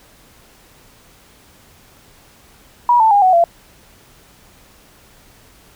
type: tone with pitch steps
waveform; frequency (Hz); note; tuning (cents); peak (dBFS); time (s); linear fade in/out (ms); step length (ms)
sine; 965 / 884.9 / 811.5 / 744.1 / 682.4; B5 / A5 / G#5 / F#5 / F5; -40 / +10 / -40 / +10 / -40; -8; 2.89-3.44; 2; 110
effects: pink hiss -48 dBFS RMS until 5.75 s